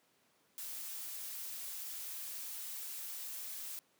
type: noise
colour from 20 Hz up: blue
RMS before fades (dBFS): -44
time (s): 0.58-3.79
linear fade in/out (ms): 0
effects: pink hiss -72 dBFS RMS until 3.99 s + high-pass 200 Hz 12 dB/octave